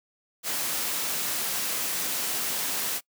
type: noise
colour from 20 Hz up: white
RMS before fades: -29 dBFS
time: 0.43-3.01 s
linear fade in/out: 50 ms
effects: noise-tail reverb RT60 0.1 s tail -24 dB re dry + high-pass 150 Hz 12 dB/octave